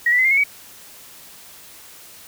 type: tone with pitch steps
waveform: sine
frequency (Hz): 1900 / 1968.1 / 2039 / 2112 / 2188 / 2266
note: A#6 / B6 / C7 / C7 / C#7 / C#7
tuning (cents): +33 / -7 / -45 / +16 / -23 / +37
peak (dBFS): -13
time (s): 0.06-0.438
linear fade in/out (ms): 5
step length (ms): 63
effects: white hiss -43 dBFS RMS until 2.27 s